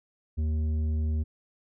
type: tone with tanh clipping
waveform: sine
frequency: 77.78 Hz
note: D#2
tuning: in tune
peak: -26 dBFS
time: 0.37-1.24 s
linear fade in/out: 20 ms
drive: 8 dB
effects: none